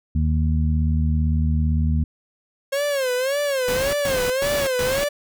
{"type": "harmonic tone", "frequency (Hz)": 77.78, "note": "D#2", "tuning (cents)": 0, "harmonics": [1, 2, 3], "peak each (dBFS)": [-18, -24, -26], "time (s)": [0.15, 2.04], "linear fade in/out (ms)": 5}
{"type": "tone with vibrato", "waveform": "45% pulse", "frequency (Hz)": 538, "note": "C5", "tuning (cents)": 48, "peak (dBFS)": -20, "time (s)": [2.72, 5.09], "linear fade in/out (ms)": 10, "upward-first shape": "sine", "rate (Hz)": 1.8, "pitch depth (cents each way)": 140}
{"type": "noise bursts", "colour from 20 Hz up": "pink", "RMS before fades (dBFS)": -28, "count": 4, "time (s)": [3.68, 5.04], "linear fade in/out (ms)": 0, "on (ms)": 250, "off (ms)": 120}
{"effects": []}